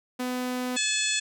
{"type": "tone", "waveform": "sawtooth", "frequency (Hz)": 250.8, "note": "B3", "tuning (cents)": 27, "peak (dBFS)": -24, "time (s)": [0.19, 0.77], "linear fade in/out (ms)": 10}
{"type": "harmonic tone", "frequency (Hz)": 860, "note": "A5", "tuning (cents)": -40, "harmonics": [2, 3, 4, 5, 6, 7, 8, 9, 10], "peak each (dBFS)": [-33, -30, -30, -33, -41, -38, -34, -31, -38], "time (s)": [0.76, 1.2], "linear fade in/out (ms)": 10}
{"effects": []}